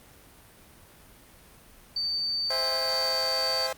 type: tone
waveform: sine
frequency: 4581 Hz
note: D8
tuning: 44 cents flat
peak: -26 dBFS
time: 1.96-3.67 s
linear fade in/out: 5 ms
type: chord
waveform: sawtooth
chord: C augmented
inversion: none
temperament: just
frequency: 523.3 / 654.1 / 817.6 Hz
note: C5 / E5 / G#5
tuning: 0 / -14 / -27 cents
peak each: -28 / -30 / -33 dBFS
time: 2.5-3.73 s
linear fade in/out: 5 ms
effects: pink hiss -53 dBFS RMS until 3.77 s + Opus 32 kbps